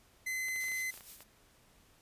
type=tone; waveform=45% pulse; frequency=2044 Hz; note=C7; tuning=41 cents flat; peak=-34 dBFS; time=0.26-0.91 s; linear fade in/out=10 ms
type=clicks; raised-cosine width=0.3 ms; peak=-36 dBFS; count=9; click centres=0.485 / 0.561 / 0.641 / 0.684 / 0.718 / 0.941 / 0.976 / 1.008 / 1.206 s
type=noise with tremolo; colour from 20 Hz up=blue; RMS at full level=-48 dBFS; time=0.59-1.24 s; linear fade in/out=20 ms; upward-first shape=sine; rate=6.3 Hz; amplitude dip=60%
effects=pink hiss -65 dBFS RMS until 2.01 s + resampled to 32000 Hz